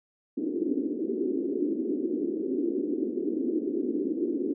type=band-pass noise; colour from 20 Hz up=pink; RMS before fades=-29 dBFS; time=0.37-4.54 s; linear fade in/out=10 ms; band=260 to 390 Hz; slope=48 dB/octave; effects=none